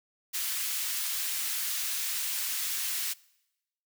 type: high-pass noise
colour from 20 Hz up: white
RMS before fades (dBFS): -32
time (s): 0.33-3.14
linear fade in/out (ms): 20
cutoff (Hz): 1700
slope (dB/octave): 12
effects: noise-tail reverb RT60 0.9 s tail -23 dB re dry